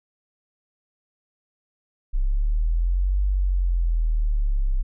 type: linear two-way sweep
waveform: sine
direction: up then down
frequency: 31.71 to 49 to 31.71 Hz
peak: -18 dBFS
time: 2.13-4.83 s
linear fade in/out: 20 ms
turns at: 3.22 s
effects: none